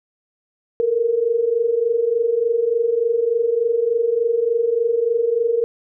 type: tone pair together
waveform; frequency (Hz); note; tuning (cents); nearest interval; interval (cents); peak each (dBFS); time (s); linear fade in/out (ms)
sine; 448 / 471.4; A4 / A#4; +31 / +19; minor second; 88; -21 / -17; 0.8-5.64; 0
effects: none